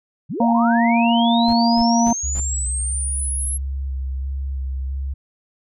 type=linear sweep; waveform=sine; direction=up; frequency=103.83 to 11175 Hz; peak=-23 dBFS; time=0.29-3.58 s; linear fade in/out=20 ms
type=harmonic tone; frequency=233.1 Hz; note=A#3; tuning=in tune; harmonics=1 / 3 / 4; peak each=-15 / -20 / -21 dBFS; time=0.4-2.13 s; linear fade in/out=5 ms
type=noise bursts; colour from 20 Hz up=brown; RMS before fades=-30 dBFS; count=4; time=1.48-2.4 s; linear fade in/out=2 ms; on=50 ms; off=240 ms
type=tone with vibrato; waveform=sine; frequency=67 Hz; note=C2; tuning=42 cents sharp; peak=-22 dBFS; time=2.23-5.14 s; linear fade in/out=10 ms; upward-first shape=square; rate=1.5 Hz; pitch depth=21 cents each way
effects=none